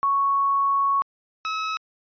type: tone pair in turn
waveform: sine / sawtooth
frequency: 1109 / 1288.3 Hz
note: C#6 / E6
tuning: 0 / -40 cents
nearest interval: minor third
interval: 260 cents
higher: second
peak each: -18 / -21 dBFS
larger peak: first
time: 0.03-1.02 / 1.45-1.77 s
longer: first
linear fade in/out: 0 ms
effects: resampled to 11025 Hz